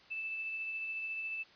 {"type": "tone with tremolo", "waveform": "sine", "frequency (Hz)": 2637, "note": "E7", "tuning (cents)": 0, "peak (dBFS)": -35, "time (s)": [0.1, 1.44], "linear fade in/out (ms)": 20, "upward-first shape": "triangle", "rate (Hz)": 14, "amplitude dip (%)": 30, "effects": ["white hiss -60 dBFS RMS until 1.55 s", "resampled to 11025 Hz"]}